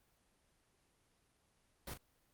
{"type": "noise with echo", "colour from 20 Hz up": "pink", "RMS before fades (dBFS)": -45, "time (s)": [1.87, 1.94], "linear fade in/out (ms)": 5, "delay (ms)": 36, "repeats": 1, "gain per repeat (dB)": -9, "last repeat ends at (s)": 1.976, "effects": ["pink hiss -75 dBFS RMS until 2.33 s", "Opus 24 kbps"]}